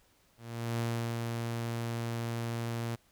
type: tone with ADSR envelope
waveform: sawtooth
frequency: 116.54 Hz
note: A#2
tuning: in tune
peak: -26 dBFS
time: 0.37-2.96 s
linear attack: 420 ms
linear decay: 360 ms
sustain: -3 dB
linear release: 13 ms
effects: pink hiss -67 dBFS RMS until 3.11 s